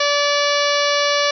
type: harmonic tone with a mistuned harmonic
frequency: 578 Hz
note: D5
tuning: 28 cents flat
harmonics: 1 / 2 / 3 / 4 / 5 / 6 / 7 / 8 / 9 / 10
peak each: -19 / -22 / -24 / -25 / -26 / -27 / -27 / -28 / -29 / -29 dBFS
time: 0-1.31 s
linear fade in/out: 5 ms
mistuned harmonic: 8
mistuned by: -43 cents
effects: none